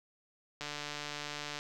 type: click train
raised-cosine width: 0.2 ms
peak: -22 dBFS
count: 145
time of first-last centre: 0.61-1.59 s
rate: 147 Hz
effects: none